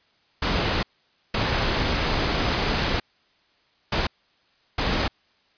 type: noise bursts at uneven times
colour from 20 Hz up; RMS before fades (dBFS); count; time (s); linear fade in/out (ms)
pink; -23; 4; 0.42-0.83 / 1.34-3 / 3.92-4.07 / 4.78-5.08; 5
effects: white hiss -63 dBFS RMS until 5.57 s + resampled to 11025 Hz